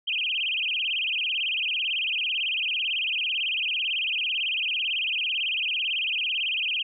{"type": "tone with vibrato", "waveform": "sine", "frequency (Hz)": 2806, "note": "F7", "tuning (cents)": 8, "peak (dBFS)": -24, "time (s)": [0.07, 6.83], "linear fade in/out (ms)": 10, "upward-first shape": "sine", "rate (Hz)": 18, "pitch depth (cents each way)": 240, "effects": []}